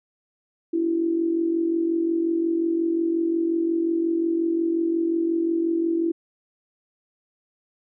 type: tone with amplitude modulation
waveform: sine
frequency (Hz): 332.9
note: E4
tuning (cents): +17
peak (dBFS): -17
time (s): 0.73-6.12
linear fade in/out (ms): 10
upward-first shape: sine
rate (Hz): 45.6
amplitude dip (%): 60
effects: none